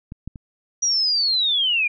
clicks, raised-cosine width 5 ms, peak -21 / -18 / -24 dBFS, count 3, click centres 0.121 / 0.276 / 0.358 s
sine linear sweep, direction down, 5820 to 2360 Hz, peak -17 dBFS, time 0.82-1.88 s, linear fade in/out 10 ms
effects none

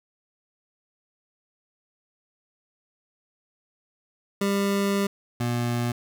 25% pulse tone pair in turn, 199.3 / 120.14 Hz, G3 / B2, +29 / -47 cents, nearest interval major sixth, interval 876 cents, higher first, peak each -18 / -20 dBFS, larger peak first, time 4.41-5.07 / 5.4-5.92 s, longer first, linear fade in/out 5 ms, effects none

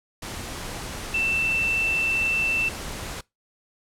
sine tone in noise, 2669 Hz, E7, 21 cents sharp, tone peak -21 dBFS, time 1.14-2.69 s, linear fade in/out 5 ms, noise pink, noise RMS -34 dBFS, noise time 0.22-3.21 s, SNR +10 dB, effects noise-tail reverb RT60 0.2 s tail -23 dB re dry + low-pass 11000 Hz 12 dB/octave

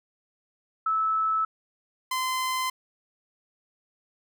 sine / sawtooth tone pair in turn, 1306 / 1031.2 Hz, E6 / C6, -17 / -26 cents, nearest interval major third, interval 409 cents, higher first, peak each -22 dBFS, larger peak neither, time 0.86-1.45 / 2.11-2.7 s, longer neither, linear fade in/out 5 ms, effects none

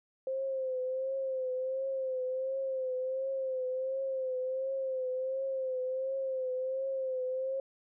sine tone with vibrato, 523.3 Hz, C5, in tune, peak -31 dBFS, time 0.27-7.6 s, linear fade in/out 2 ms, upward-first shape triangle, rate 1.4 Hz, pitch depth 54 cents each way, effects none

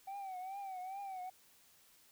sine tone with vibrato, 765 Hz, G5, 42 cents flat, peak -39 dBFS, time 0.07-1.3 s, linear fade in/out 10 ms, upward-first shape triangle, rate 2.4 Hz, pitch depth 100 cents each way, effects tanh soft clip ceiling -41 dBFS + white hiss -66 dBFS RMS until 2.11 s

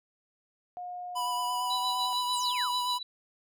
sine tone with pitch glide, 717 to 754 Hz, F5 to F#5, +45 to +32 cents, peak -36 dBFS, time 0.77-2.13 s, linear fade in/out 0 ms, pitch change +87 cents, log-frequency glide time 1.41-1.73 s
square tone with vibrato, 987.8 Hz, B5, in tune, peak -30 dBFS, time 1.15-2.99 s, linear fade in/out 20 ms, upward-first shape sine, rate 8.8 Hz, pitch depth 18 cents each way
sine tone with tremolo, 3948 Hz, B7, 1 cent flat, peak -29 dBFS, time 1.7-3.03 s, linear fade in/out 5 ms, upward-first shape sine, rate 6.8 Hz, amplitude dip 80%
sine exponential sweep, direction down, 10970 to 890 Hz, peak -35 dBFS, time 2.32-2.72 s, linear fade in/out 20 ms
effects none

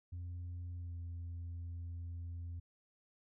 sine tone with pitch glide, 87.8 to 85.7 Hz, F2 to F2, +10 to -32 cents, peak -39 dBFS, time 0.12-2.6 s, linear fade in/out 10 ms, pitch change -42 cents, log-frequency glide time 0.76-0.95 s, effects tanh soft clip ceiling -40 dBFS

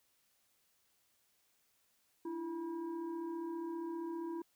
sine tone with frequency modulation, 335.5 Hz, E4, 31 cents sharp, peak -38 dBFS, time 2.25-4.42 s, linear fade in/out 5 ms, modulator 636 Hz, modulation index 0.6, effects white hiss -75 dBFS RMS until 4.55 s

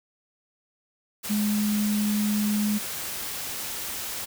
sine tone in noise, 209.3 Hz, G#3, 14 cents sharp, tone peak -22 dBFS, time 1.29-2.79 s, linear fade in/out 20 ms, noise white, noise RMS -33 dBFS, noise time 1.23-4.26 s, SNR +8 dB, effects none

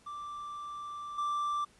triangle tone with level steps, 1174.7 Hz, D6, in tune, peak -37 / -28 dBFS, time 0.06-1.65 s, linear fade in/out 10 ms, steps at 1.18 s, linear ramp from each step 5 ms, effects pink hiss -63 dBFS RMS until 1.79 s + resampled to 24000 Hz

